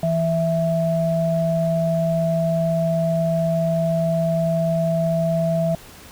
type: tone pair together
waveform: sine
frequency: 164.82 / 659.3 Hz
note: E3 / E5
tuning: 0 / 0 cents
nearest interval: 2 octaves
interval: 2400 cents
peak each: -20 dBFS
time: 0.03-5.75 s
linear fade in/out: 2 ms
effects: pink hiss -43 dBFS RMS until 6.11 s